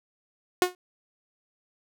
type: tone with exponential decay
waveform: sawtooth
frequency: 361.8 Hz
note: F#4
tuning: 39 cents flat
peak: -11 dBFS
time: 0.62-0.75 s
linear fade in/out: 1 ms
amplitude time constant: 27 ms
effects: none